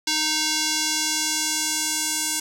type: tone with band-pass filter sweep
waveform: square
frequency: 310 Hz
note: D#4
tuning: 6 cents flat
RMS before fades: -24 dBFS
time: 0.07-2.4 s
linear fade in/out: 5 ms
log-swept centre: 5000 to 8000 Hz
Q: 1.5
effects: none